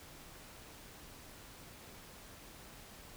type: silence
effects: pink hiss -54 dBFS RMS until 3.16 s